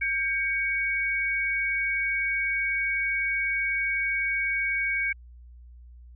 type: tone pair together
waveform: sine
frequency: 1591 / 2242 Hz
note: G6 / C#7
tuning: +25 / +19 cents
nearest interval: tritone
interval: 594 cents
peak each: -30 / -25 dBFS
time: 0.01-5.13 s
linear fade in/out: 10 ms
effects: added 60 Hz sine -45 dBFS peak until 6.15 s